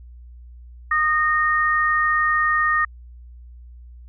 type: tone pair together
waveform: sine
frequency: 1231.1 / 1847 Hz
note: D#6 / A#6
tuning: -19 / -16 cents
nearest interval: perfect fifth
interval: 703 cents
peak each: -19 dBFS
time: 0.91-2.85 s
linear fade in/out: 5 ms
effects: added 60 Hz sine -39 dBFS peak until 4.08 s